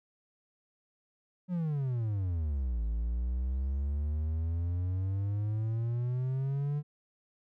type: exponential two-way sweep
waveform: triangle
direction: down then up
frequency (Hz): 185.3 to 54.5 to 148.8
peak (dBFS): -27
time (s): 1.48-6.83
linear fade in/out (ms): 50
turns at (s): 2.84
effects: none